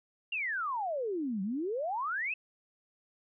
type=exponential two-way sweep; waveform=sine; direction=down then up; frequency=2846 to 184.3 to 2681 Hz; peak=-31 dBFS; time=0.32-2.34 s; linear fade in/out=5 ms; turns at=1.42 s; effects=none